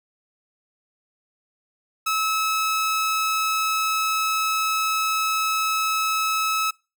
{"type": "tone", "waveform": "sawtooth", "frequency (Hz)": 1296, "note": "E6", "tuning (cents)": -30, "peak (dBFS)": -17, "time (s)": [2.06, 6.71], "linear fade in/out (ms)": 10, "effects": ["noise-tail reverb RT60 0.3 s tail -25 dB re dry"]}